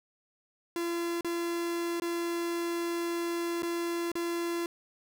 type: tone with dropouts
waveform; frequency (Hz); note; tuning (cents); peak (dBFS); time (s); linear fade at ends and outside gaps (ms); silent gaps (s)
45% pulse; 341.3; F4; -40; -30; 0.76-4.66; 1; 1.209-1.246 / 1.999-2.02 / 3.622-3.631 / 4.117-4.154
effects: none